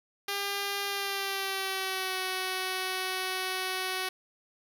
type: tone with pitch glide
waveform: 5% pulse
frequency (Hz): 400.5 to 373.7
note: G4 to F#4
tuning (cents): +37 to +17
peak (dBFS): -19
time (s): 0.28-4.09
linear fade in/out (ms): 5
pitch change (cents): -120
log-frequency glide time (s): 0.89-2.19
effects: none